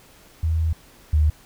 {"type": "tone pair in turn", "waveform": "sine", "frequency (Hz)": [80.7, 76.17], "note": ["E2", "D#2"], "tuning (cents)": [-36, -36], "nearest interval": "minor second", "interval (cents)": 100, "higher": "first", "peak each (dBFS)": [-18, -14], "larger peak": "second", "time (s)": [[0.43, 0.73], [1.13, 1.3]], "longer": "first", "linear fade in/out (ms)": 5, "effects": ["pink hiss -51 dBFS RMS until 1.45 s"]}